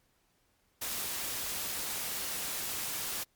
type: noise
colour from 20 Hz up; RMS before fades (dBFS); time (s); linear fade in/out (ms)
white; -36; 0.81-3.24; 10
effects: pink hiss -72 dBFS RMS until 3.35 s + MP3 96 kbps